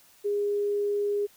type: tone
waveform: sine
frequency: 409.3 Hz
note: G#4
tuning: 25 cents flat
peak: -24 dBFS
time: 0.24-1.27 s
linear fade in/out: 20 ms
effects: white hiss -58 dBFS RMS until 1.36 s